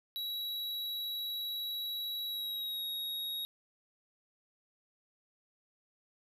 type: tone with pitch glide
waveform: square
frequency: 3891 to 3774 Hz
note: B7 to A#7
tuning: -27 to +21 cents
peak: -36 dBFS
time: 0.16-3.45 s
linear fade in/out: 0 ms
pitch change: -52 cents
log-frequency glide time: 2.27-2.84 s
effects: none